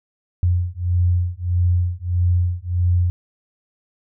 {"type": "beating tone pair", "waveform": "sine", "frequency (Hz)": [87.8, 89.4], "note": ["F2", "F2"], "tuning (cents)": [10, 41], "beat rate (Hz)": 1.6, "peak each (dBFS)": -19, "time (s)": [0.43, 3.1], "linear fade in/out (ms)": 0, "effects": []}